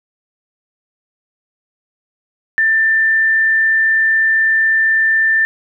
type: tone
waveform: sine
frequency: 1782 Hz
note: A6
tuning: 22 cents sharp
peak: -10 dBFS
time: 2.58-5.45 s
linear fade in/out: 0 ms
effects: none